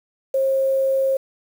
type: tone with quantisation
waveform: sine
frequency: 536 Hz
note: C5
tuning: 42 cents sharp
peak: -16 dBFS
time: 0.34-1.17 s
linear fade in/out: 5 ms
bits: 7
effects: none